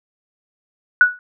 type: tone with exponential decay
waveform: sine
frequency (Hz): 1471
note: F#6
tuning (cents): -11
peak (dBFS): -3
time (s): 1.01-1.19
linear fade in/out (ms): 1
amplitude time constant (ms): 38
effects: none